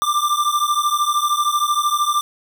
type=beating tone pair; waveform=square; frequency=1180 / 1193 Hz; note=D6 / D6; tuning=+8 / +27 cents; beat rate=13 Hz; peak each=-20 dBFS; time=0.02-2.21 s; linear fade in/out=0 ms; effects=none